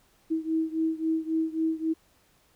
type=beating tone pair; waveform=sine; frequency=320 / 323.7 Hz; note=D#4 / E4; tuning=+49 / -31 cents; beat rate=3.7 Hz; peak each=-27 / -29 dBFS; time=0.3-1.94 s; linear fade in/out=20 ms; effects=pink hiss -64 dBFS RMS until 2.55 s